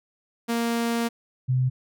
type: tone pair in turn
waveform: sawtooth / sine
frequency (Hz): 233.1 / 128.35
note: A#3 / C3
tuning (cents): 0 / -33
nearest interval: minor seventh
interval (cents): 1033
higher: first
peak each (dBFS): -19 / -19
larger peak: neither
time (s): 0.48-1.09 / 1.48-1.7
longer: first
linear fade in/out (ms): 20
effects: none